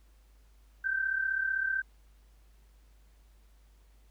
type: tone pair together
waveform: sine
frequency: 1527.3 / 1563 Hz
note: G6 / G6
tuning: -46 / -6 cents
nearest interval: unison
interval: 40 cents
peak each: -34 / -29 dBFS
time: 0.84-1.82 s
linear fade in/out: 10 ms
effects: added 51 Hz sine -57 dBFS peak until 4.1 s + pink hiss -70 dBFS RMS until 4.1 s